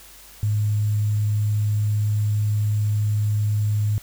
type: tone with sample-and-hold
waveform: sine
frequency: 105.2 Hz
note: G#2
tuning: 23 cents sharp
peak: -18 dBFS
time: 0.43-3.98 s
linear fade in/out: 0 ms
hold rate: 7350 Hz
effects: added 50 Hz sine -52 dBFS peak until 4.02 s + white hiss -46 dBFS RMS until 4.02 s